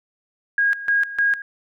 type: tone with tremolo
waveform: sine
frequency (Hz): 1635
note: G#6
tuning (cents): -28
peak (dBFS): -15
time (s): 0.58-1.42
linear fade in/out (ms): 2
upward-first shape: square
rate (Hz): 3.3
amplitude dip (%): 80
effects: none